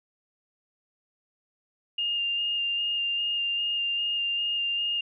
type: tone with vibrato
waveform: sine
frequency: 2816 Hz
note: F7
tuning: 14 cents sharp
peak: -25 dBFS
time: 1.98-5.01 s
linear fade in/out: 5 ms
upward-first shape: square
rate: 2.5 Hz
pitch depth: 12 cents each way
effects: none